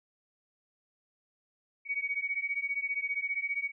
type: beating tone pair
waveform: sine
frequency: 2243 / 2258 Hz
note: C#7 / C#7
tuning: +20 / +31 cents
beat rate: 15 Hz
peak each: -33 / -34 dBFS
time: 1.85-3.72 s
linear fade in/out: 50 ms
effects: none